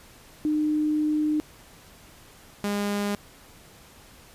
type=tone pair in turn; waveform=sine / sawtooth; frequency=303.9 / 203.9 Hz; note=D#4 / G#3; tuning=-41 / -32 cents; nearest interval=perfect fifth; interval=691 cents; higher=first; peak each=-21 dBFS; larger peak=neither; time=0.45-1.4 / 2.64-3.15 s; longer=first; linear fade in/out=0 ms; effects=pink hiss -51 dBFS RMS until 4.34 s + resampled to 32000 Hz